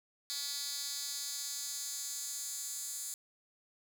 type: tone with high-pass filter sweep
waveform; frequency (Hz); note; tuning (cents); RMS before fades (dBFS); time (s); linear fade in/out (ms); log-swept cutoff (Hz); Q
10% pulse; 283.3; C#4; +38; -40; 0.3-3.14; 0; 4700 to 7600; 1.9
effects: none